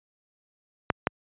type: clicks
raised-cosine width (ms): 0.5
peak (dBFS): -6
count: 2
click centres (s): 0.902 / 1.071
effects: high-pass 80 Hz 12 dB/octave + resampled to 8000 Hz